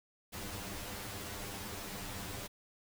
pink noise with comb filter, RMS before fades -43 dBFS, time 0.32-2.48 s, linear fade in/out 20 ms, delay 10 ms, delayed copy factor +0.9, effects none

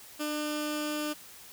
15% pulse tone with notch filter, 300.1 Hz, D4, 38 cents sharp, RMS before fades -33 dBFS, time 0.19-1.14 s, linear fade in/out 20 ms, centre 820 Hz, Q 1.3, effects white hiss -50 dBFS RMS until 1.52 s

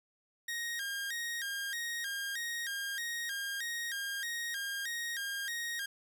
sawtooth tone with vibrato, 1738 Hz, A6, 22 cents flat, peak -32 dBFS, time 0.48-5.86 s, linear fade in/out 5 ms, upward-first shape square, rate 1.6 Hz, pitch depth 130 cents each way, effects 10-bit

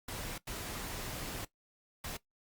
pink noise bursts at uneven times, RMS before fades -41 dBFS, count 3, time 0.08-0.38 / 0.47-1.45 / 2.04-2.17 s, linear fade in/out 5 ms, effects noise-tail reverb RT60 0.1 s tail -17 dB re dry + Opus 48 kbps

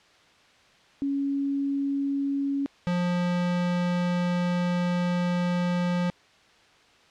sine / square tone pair in turn, 278.5 / 176.82 Hz, C#4 / F3, +8 / +22 cents, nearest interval minor sixth, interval 786 cents, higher first, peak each -24 dBFS, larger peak neither, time 1.02-2.66 / 2.87-6.1 s, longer second, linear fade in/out 0 ms, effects white hiss -57 dBFS RMS until 7.1 s + low-pass 4000 Hz 12 dB/octave

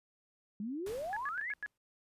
sine exponential sweep, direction up, 196 to 2241 Hz, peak -36 dBFS, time 0.6-1.52 s, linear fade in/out 2 ms
pink noise with exponential decay, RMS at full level -47 dBFS, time 0.86-1.78 s, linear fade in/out 5 ms, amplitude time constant 200 ms
sine tone bursts, 1687 Hz, G#6, 27 cents sharp, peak -36 dBFS, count 5, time 1.13-1.661 s, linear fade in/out 0 ms, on 35 ms, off 89 ms
effects resampled to 32000 Hz

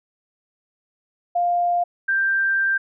sine tone pair in turn, 701 / 1577.3 Hz, F5 / G6, +6 / +10 cents, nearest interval octave + major second, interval 1404 cents, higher second, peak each -17 dBFS, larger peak neither, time 1.35-1.84 / 2.08-2.78 s, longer second, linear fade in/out 10 ms, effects none

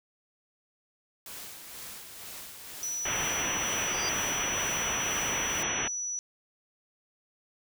white noise with tremolo, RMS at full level -42 dBFS, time 1.26-5.63 s, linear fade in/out 2 ms, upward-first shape sine, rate 2.1 Hz, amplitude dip 40%
sine tone, 5910 Hz, F#8, 3 cents flat, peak -31 dBFS, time 2.83-6.19 s, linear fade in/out 0 ms
white low-pass noise, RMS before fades -33 dBFS, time 3.05-5.88 s, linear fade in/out 5 ms, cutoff 3400 Hz, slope 96 dB/octave
sine tone with exponential growth, 4765 Hz, D8, 24 cents sharp, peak -30 dBFS, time 3.76-4.09 s, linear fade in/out 1 ms, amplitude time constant 71 ms
effects none

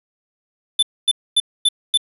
square tone bursts, 3520 Hz, A7, in tune, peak -12 dBFS, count 5, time 0.79-1.975 s, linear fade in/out 5 ms, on 37 ms, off 250 ms, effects resampled to 32000 Hz + 8-bit

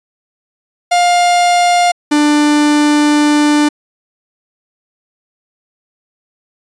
45% pulse tone pair in turn, 705 / 296.4 Hz, F5 / D4, +16 / +16 cents, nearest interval octave + minor third, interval 1500 cents, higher first, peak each -8 dBFS, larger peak neither, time 0.91-1.92 / 2.11-3.69 s, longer second, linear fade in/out 10 ms, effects resampled to 22050 Hz

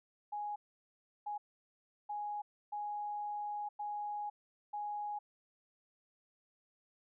sine tone bursts at uneven times, 830.6 Hz, G#5, in tune, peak -37 dBFS, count 6, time 0.32-0.56 / 1.26-1.38 / 2.09-2.42 / 2.72-3.69 / 3.79-4.3 / 4.73-5.19 s, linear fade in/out 10 ms, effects none

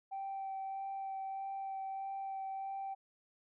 sine tone with vibrato, 777 Hz, G5, 16 cents flat, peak -37 dBFS, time 0.11-2.95 s, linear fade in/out 20 ms, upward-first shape sine, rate 1.6 Hz, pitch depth 10 cents each way, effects tanh soft clip ceiling -35 dBFS

